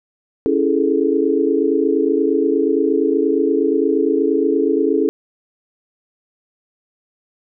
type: chord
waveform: sine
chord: A major seventh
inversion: first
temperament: equal with one note detuned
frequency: 277.2 / 329.6 / 411.5 / 440 Hz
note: C#4 / E4 / G#4 / A4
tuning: 0 / 0 / -16 / 0 cents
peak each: -19 dBFS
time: 0.46-5.09 s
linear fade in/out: 0 ms
effects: none